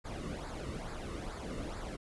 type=noise with flanger; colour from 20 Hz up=brown; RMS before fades=-41 dBFS; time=0.04-1.97 s; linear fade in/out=20 ms; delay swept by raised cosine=0.33 to 1.26 ms; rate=2.3 Hz; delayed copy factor=-0.65; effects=resampled to 24000 Hz